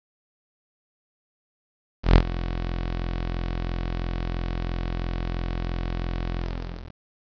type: tone with ADSR envelope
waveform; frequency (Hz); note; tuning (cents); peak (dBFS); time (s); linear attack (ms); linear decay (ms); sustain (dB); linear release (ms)
sawtooth; 42.99; F1; -27; -6; 2.03-6.99; 130; 59; -16; 590
effects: resampled to 11025 Hz + 7-bit